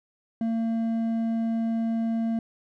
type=tone with hard clipping; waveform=sine; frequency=227.1 Hz; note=A#3; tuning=45 cents flat; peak=-25 dBFS; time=0.41-2.39 s; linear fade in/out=2 ms; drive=5 dB; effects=none